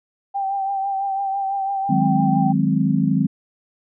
sine tone with vibrato, 784 Hz, G5, in tune, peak -20 dBFS, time 0.34-2.53 s, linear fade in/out 20 ms, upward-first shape triangle, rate 6 Hz, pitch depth 37 cents each way
sine chord, Ab dominant seventh, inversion second, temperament equal, 155.56 / 185 / 207.7 / 261.6 Hz, Eb3 / Gb3 / Ab3 / C4, 0 / 0 / 0 / 0 cents, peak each -21 dBFS, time 1.89-3.27 s, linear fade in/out 10 ms
effects none

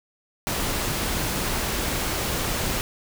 pink noise, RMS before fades -26 dBFS, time 0.47-2.81 s, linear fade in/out 0 ms, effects none

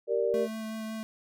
sine chord, G minor, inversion none, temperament equal with one note detuned, 389.3 / 466.2 / 587.3 Hz, G4 / Bb4 / D5, -12 / 0 / 0 cents, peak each -31 / -27 / -30 dBFS, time 0.07-0.48 s, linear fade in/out 50 ms
square tone with vibrato, 220 Hz, A3, in tune, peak -35 dBFS, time 0.34-1.03 s, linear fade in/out 0 ms, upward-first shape sine, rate 5.4 Hz, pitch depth 10 cents each way
effects none

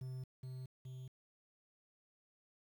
triangle tone with echo, 129 Hz, C3, 24 cents flat, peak -40 dBFS, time 0.01-0.24 s, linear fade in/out 5 ms, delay 420 ms, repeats 2, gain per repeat -2 dB, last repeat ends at 1.08 s, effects 11-bit

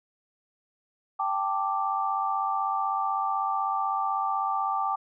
sine chord, G suspended second, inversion none, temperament equal, 784 / 880 / 1174.7 Hz, G5 / A5 / D6, 0 / 0 / 0 cents, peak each -29 / -31 / -28 dBFS, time 1.19-4.96 s, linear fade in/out 10 ms, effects none

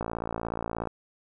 click train, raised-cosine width 1 ms, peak -17 dBFS, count 50, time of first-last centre 0.01-0.873 s, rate 56.8 Hz, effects none

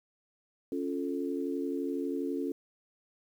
sine chord, Db augmented, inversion none, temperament equal, 277.2 / 349.2 / 440 Hz, Db4 / F4 / A4, 0 / 0 / 0 cents, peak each -33 / -36 / -37 dBFS, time 0.72-2.52 s, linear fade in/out 2 ms, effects 10-bit

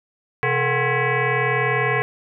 sine tone with frequency modulation, 770 Hz, G5, 31 cents flat, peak -17 dBFS, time 0.43-2.02 s, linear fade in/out 0 ms, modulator 300 Hz, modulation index 5, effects none

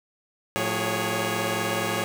10% pulse tone cluster, 111.9 / 180.2 / 412.5 / 556 Hz, A2 / F#3 / G#4 / C#5, +30 / -45 / -12 / +5 cents, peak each -22 dBFS, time 0.56-2.04 s, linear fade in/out 0 ms, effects none

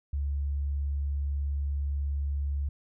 sine tone, 70.8 Hz, C#2, 37 cents sharp, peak -27 dBFS, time 0.13-2.69 s, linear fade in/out 5 ms, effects none

